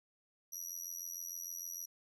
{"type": "tone with amplitude modulation", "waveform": "30% pulse", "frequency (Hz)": 5800, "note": "F#8", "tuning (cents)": -35, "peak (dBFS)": -34, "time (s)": [0.52, 1.86], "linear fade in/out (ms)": 10, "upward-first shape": "sine", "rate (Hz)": 86.6, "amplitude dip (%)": 95, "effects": []}